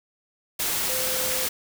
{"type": "tone in noise", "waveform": "sine", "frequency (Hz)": 514, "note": "C5", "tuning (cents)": -31, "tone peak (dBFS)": -32, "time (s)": [0.88, 1.46], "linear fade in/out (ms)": 10, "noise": "white", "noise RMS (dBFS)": -26, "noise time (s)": [0.59, 1.49], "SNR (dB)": -9, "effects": []}